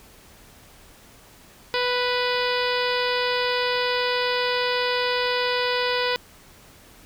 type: harmonic tone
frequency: 493.9 Hz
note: B4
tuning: in tune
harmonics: 1 / 2 / 3 / 4 / 5 / 6 / 7 / 8 / 9 / 10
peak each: -25 / -28 / -30 / -31 / -32 / -33 / -33 / -34 / -35 / -35 dBFS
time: 1.74-6.16 s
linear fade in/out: 0 ms
effects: pink hiss -50 dBFS RMS until 7.05 s